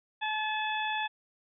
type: harmonic tone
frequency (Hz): 861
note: A5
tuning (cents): -38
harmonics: 1 / 2 / 3 / 4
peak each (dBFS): -32 / -35 / -37 / -38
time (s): 0.21-1.08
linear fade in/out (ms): 20
effects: none